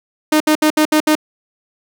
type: tone bursts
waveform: sawtooth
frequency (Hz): 307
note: D#4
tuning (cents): -23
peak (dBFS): -6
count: 6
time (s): 0.32-1.153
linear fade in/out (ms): 5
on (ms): 83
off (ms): 67
effects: none